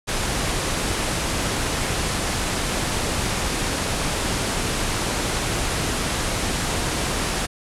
pink low-pass noise, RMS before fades -24 dBFS, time 0.07-7.47 s, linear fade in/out 20 ms, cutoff 11000 Hz, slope 48 dB/octave, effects none

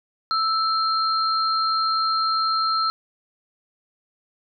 sine tone pair together, 1318.5 / 4186 Hz, E6 / C8, 0 / 0 cents, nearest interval octave + minor sixth, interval 2000 cents, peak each -20 / -25 dBFS, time 0.31-2.9 s, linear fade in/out 0 ms, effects none

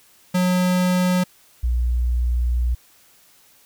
square / sine tone pair in turn, 181.5 / 60.34 Hz, F#3 / B1, -33 / -40 cents, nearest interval octave + perfect fifth, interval 1907 cents, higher first, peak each -17 dBFS, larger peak neither, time 0.34-1.24 / 1.63-2.75 s, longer second, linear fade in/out 10 ms, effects white hiss -54 dBFS RMS until 3.65 s

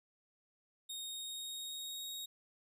sawtooth tone with pitch glide, 3717 to 3765 Hz, A#7 to A#7, -6 to +16 cents, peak -39 dBFS, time 0.89-2.26 s, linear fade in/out 10 ms, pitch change +22 cents, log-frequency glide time 1-2.07 s, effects none

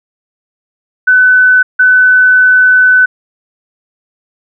sine tone bursts at uneven times, 1505 Hz, F#6, 29 cents sharp, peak -3 dBFS, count 2, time 1.07-1.63 / 1.79-3.06 s, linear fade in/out 10 ms, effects none

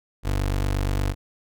25% pulse tone, 48.51 Hz, G1, 17 cents flat, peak -18 dBFS, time 0.23-1.15 s, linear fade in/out 50 ms, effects none

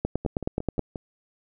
two click trains, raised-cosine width 2 ms, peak -19 / -11 dBFS, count 5 / 8, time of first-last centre 0.25-0.958 / 0.05-0.793 s, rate 5.65 / 9.42 Hz, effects none

